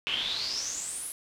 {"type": "noise with band-pass filter sweep", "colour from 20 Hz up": "brown", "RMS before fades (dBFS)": -33, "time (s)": [0.07, 1.12], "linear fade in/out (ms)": 0, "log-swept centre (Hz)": [2800, 11000], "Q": 9.6, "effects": []}